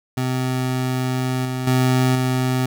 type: tone with level steps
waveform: 25% pulse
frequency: 128.4 Hz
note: C3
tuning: 32 cents flat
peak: -16 / -19 / -11 / -14 dBFS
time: 0.17-2.66 s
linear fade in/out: 5 ms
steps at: 1.45 / 1.67 / 2.15 s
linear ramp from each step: 5 ms
effects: none